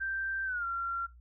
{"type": "tone with pitch glide", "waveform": "sine", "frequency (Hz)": [1568, 1372.9], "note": ["G6", "F6"], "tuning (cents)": [0, -30], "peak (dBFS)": -31, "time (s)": [0, 1.07], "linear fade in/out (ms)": 20, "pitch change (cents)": -230, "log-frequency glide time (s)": [0.45, 0.65], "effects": ["noise-tail reverb RT60 0.2 s tail -21 dB re dry", "added 60 Hz sine -52 dBFS peak until 1.2 s"]}